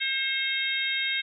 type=harmonic tone with a mistuned harmonic; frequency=533 Hz; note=C5; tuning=32 cents sharp; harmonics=3 / 4 / 5 / 6 / 7; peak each=-33 / -29 / -36 / -34 / -30 dBFS; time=0-1.22 s; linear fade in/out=20 ms; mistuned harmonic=4; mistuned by=+16 cents; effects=none